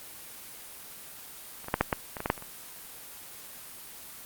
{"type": "clicks", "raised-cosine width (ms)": 0.5, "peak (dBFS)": [-29, -20, -8, -6, -9, -20, -18, -12, -6, -25, -27], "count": 11, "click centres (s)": [1.644, 1.684, 1.741, 1.81, 1.928, 2.168, 2.204, 2.259, 2.301, 2.378, 2.424], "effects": ["white hiss -45 dBFS RMS until 4.25 s", "Opus 24 kbps"]}